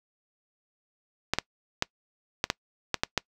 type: clicks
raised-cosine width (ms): 0.2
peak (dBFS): -6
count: 8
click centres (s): 1.336 / 1.386 / 1.824 / 2.441 / 2.501 / 2.943 / 3.035 / 3.177
effects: noise-tail reverb RT60 0.1 s tail -24 dB re dry